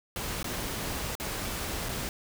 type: noise with dropouts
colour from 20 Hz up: pink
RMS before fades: -34 dBFS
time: 0.16-2.09 s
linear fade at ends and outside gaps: 1 ms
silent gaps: 0.429-0.443 / 1.153-1.199 / 1.887-1.891 s
effects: none